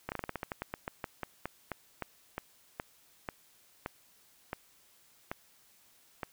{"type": "slowing click train", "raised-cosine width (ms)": 0.5, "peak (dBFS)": -20, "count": 24, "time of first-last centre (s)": [0.09, 6.232], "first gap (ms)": 29, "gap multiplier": 1.17, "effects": ["white hiss -64 dBFS RMS until 6.32 s"]}